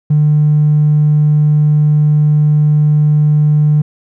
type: tone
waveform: triangle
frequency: 150 Hz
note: D3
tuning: 37 cents sharp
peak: -3 dBFS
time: 0.1-3.82 s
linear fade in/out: 10 ms
effects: tanh soft clip ceiling -4 dBFS